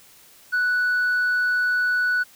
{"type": "tone with tanh clipping", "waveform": "sine", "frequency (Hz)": 1480, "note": "F#6", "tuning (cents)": 0, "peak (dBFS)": -19, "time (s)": [0.52, 2.24], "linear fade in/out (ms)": 20, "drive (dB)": 1, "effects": ["white hiss -51 dBFS RMS until 2.35 s"]}